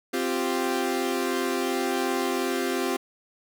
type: chord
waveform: sawtooth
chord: C suspended fourth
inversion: none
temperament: equal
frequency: 261.6 / 349.2 / 392 Hz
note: C4 / F4 / G4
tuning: 0 / 0 / 0 cents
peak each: -25 dBFS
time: 0.13-2.97 s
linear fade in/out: 10 ms
effects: none